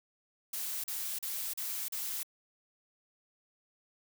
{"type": "noise bursts", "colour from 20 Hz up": "blue", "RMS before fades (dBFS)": -37, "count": 5, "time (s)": [0.53, 2.232], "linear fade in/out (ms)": 5, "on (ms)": 310, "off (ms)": 38, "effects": []}